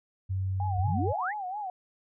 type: tone with pitch glide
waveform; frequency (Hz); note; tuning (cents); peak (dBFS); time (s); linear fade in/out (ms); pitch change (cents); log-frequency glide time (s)
sine; 95 to 94.45; F#2 to F#2; +46 to +36; -27; 0.29-1.13; 20; -10; 0.77-1.02
type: tone with vibrato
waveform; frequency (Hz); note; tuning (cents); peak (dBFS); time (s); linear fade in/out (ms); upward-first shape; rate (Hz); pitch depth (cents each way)
sine; 784; G5; 0; -32; 0.6-1.7; 2; sine; 4.3; 140
type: exponential sweep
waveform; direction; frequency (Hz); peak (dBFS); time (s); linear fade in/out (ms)
sine; up; 58.27 to 2217; -29; 0.75-1.34; 50
effects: none